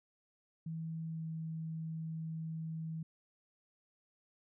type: tone with pitch glide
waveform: sine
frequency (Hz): 162.1 to 160.89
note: E3 to E3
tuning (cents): -29 to -42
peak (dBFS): -38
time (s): 0.66-3.03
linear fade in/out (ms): 5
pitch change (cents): -13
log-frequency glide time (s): 1.08-1.25
effects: none